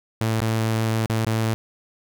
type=tone with dropouts; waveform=sawtooth; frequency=111.6 Hz; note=A2; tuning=25 cents sharp; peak=-16 dBFS; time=0.21-1.54 s; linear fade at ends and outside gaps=0 ms; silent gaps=0.403-0.417 / 1.06-1.098 / 1.249-1.266 s; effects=none